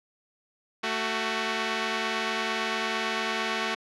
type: tone pair together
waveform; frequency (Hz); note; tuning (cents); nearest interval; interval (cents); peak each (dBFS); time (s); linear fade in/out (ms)
5% pulse; 222.2 / 373.3; A3 / F#4; +17 / +15; major sixth; 898; -18; 0.83-3.75; 10
effects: low-pass 5000 Hz 12 dB/octave